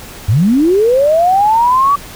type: linear sweep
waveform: sine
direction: up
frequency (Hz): 87.31 to 1159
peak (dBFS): -7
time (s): 0.28-1.96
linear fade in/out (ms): 10
effects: pink hiss -32 dBFS RMS until 2.15 s